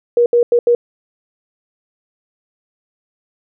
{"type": "tone bursts at uneven times", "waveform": "sine", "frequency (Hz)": 477.3, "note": "A#4", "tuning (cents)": 41, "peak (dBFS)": -8, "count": 4, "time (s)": [[0.17, 0.26], [0.33, 0.43], [0.52, 0.59], [0.67, 0.75]], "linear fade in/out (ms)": 2, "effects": []}